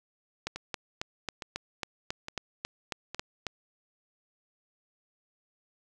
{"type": "two click trains", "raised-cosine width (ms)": 0.2, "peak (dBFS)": [-20, -15], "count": [4, 12], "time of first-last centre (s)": [[0.56, 3.146], [0.47, 3.467]], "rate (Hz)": [1.16, 3.67], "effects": []}